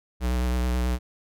square tone with vibrato, 61.74 Hz, B1, in tune, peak -23 dBFS, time 0.2-0.99 s, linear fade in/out 50 ms, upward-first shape sine, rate 9.2 Hz, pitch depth 30 cents each way, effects none

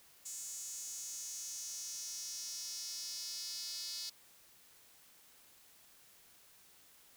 square tone with high-pass filter sweep, 197.5 Hz, G3, 13 cents sharp, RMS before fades -44 dBFS, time 0.25-4.1 s, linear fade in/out 10 ms, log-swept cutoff 7200 to 4700 Hz, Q 4.4, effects white hiss -63 dBFS RMS until 7.16 s

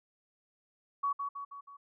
sine tone with echo, 1125 Hz, C#6, 25 cents sharp, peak -28 dBFS, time 1.03-1.13 s, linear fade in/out 10 ms, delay 160 ms, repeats 4, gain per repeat -5 dB, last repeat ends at 1.77 s, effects none

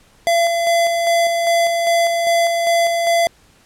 square tone with tremolo, 679 Hz, F5, 49 cents flat, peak -13 dBFS, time 0.27-3.27 s, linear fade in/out 0 ms, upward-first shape square, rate 2.5 Hz, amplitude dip 35%, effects pink hiss -52 dBFS RMS until 3.65 s + low-pass 11000 Hz 12 dB/octave

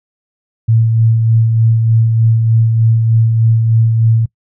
sine tone with tremolo, 113.2 Hz, A2, 50 cents sharp, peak -6 dBFS, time 0.68-4.26 s, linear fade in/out 10 ms, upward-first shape sine, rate 3.3 Hz, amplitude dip 35%, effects noise-tail reverb RT60 0.1 s tail -23 dB re dry

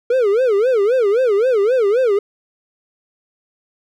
triangle tone with vibrato, 455 Hz, A#4, 42 cents flat, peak -10 dBFS, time 0.1-2.19 s, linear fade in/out 5 ms, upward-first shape sine, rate 3.8 Hz, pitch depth 250 cents each way, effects none

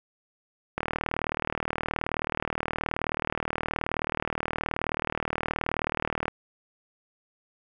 click train, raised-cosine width 0.5 ms, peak -12 dBFS, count 215, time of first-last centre 0.78-6.281 s, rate 38.9 Hz, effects none

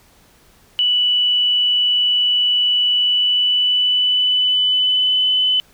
sine tone with pitch glide, 2960 to 3015 Hz, F#7 to F#7, 0 to +32 cents, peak -13 dBFS, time 0.79-5.6 s, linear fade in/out 0 ms, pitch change +32 cents, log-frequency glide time 2.94-5.27 s, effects pink hiss -52 dBFS RMS until 5.73 s

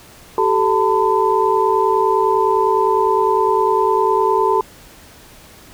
sine tone cluster, 384.2 / 434 / 897 / 1007 Hz, G4 / A4 / A5 / B5, -35 / -24 / +33 / +33 cents, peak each -18 dBFS, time 0.38-4.61 s, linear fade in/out 2 ms, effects pink hiss -43 dBFS RMS until 5.73 s

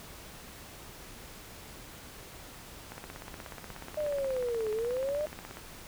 click train, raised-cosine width 0.5 ms, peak -27 dBFS, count 45, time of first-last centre 2.92-5.571 s, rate 16.6 Hz
sine linear two-way sweep, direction down then up, 613 to 422.8 to 613 Hz, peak -29 dBFS, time 3.97-5.26 s, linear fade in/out 5 ms, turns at 4.71 s
effects pink hiss -48 dBFS RMS until 5.87 s

